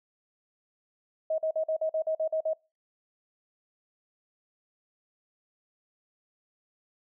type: tone bursts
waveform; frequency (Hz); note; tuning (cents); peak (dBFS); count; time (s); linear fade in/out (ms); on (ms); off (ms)
sine; 634; D#5; +32; -25; 10; 1.3-2.534; 5; 82; 46
effects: noise-tail reverb RT60 0.3 s tail -25 dB re dry